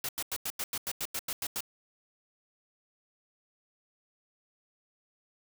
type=noise bursts; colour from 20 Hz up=white; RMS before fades=-34 dBFS; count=12; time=0.04-1.606 s; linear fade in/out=2 ms; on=48 ms; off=90 ms; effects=none